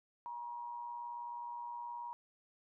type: tone with amplitude modulation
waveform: sine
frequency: 953 Hz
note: A#5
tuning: 38 cents sharp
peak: -39 dBFS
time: 0.26-2.13 s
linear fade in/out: 0 ms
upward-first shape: sine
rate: 119 Hz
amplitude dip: 50%
effects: none